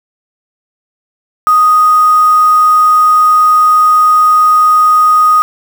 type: tone with quantisation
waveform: sine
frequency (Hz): 1244.5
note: D#6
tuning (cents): 0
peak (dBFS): -4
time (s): 1.47-5.42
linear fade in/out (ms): 0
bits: 4
effects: none